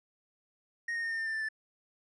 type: tone with pitch steps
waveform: triangle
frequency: 1864.7 / 1848.6 / 1832.7 / 1816.9 / 1801.2 / 1785.6 / 1770.2 / 1755 Hz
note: A#6 / A#6 / A#6 / A#6 / A6 / A6 / A6 / A6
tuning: 0 / -15 / -30 / -45 / +40 / +25 / +10 / -5 cents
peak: -30 dBFS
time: 0.88-1.488 s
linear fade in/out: 5 ms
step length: 76 ms
effects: resampled to 22050 Hz